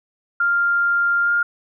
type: tone with pitch glide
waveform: sine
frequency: 1396.9 to 1409.1 Hz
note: F6 to F6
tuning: 0 to +15 cents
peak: -15 dBFS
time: 0.4-1.43 s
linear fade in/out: 5 ms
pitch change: +15 cents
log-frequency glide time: 1.22-1.32 s
effects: none